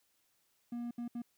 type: tone bursts at uneven times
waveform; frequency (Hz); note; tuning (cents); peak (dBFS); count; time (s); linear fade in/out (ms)
triangle; 238.5; A#3; +40; -35; 3; 0.72-0.91 / 0.98-1.08 / 1.15-1.22; 5
effects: white hiss -75 dBFS RMS until 1.37 s